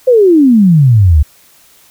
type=exponential sweep; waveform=sine; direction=down; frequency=528 to 69.3 Hz; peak=-3 dBFS; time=0.07-1.23 s; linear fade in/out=10 ms; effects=white hiss -45 dBFS RMS until 1.9 s